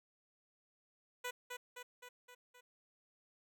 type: tone with echo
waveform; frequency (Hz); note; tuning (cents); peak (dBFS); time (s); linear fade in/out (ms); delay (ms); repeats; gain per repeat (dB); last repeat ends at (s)
10% pulse; 493.9; B4; 0; -31; 1.24-1.31; 10; 260; 5; -4; 2.61
effects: none